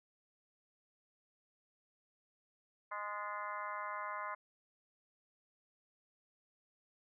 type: harmonic tone with a mistuned harmonic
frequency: 206.8 Hz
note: G#3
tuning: 7 cents flat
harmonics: 3 / 4 / 5 / 6 / 7 / 8 / 9 / 10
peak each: -49 / -52 / -42 / -46 / -49 / -52 / -59 / -51 dBFS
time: 2.91-4.35 s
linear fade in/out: 10 ms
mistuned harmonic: 8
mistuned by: +72 cents
effects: none